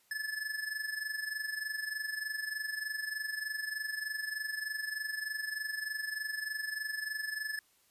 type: tone with amplitude modulation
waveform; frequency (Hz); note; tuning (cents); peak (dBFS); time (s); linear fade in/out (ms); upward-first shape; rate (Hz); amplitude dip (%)
square; 1729; A6; -31; -33; 0.11-7.59; 2; sine; 23.3; 70
effects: white hiss -69 dBFS RMS until 7.9 s + resampled to 32000 Hz